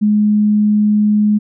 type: tone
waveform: sine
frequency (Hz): 210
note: G#3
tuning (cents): +19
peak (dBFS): -9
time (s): 0.01-1.39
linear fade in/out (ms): 20
effects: none